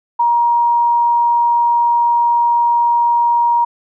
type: tone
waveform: sine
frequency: 946 Hz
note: A#5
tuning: 25 cents sharp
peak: -10 dBFS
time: 0.19-3.65 s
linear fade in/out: 10 ms
effects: none